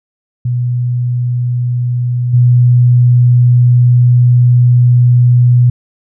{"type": "tone with level steps", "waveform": "sine", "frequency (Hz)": 122.7, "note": "B2", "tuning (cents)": -11, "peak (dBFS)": [-11, -4], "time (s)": [0.45, 5.7], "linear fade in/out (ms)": 5, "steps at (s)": 2.33, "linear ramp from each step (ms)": 10, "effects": []}